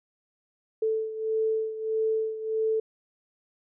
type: beating tone pair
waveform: sine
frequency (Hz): 440 / 441.6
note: A4 / A4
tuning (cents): 0 / +6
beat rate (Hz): 1.6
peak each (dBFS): -26 / -31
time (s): 0.82-2.8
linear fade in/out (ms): 5
effects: none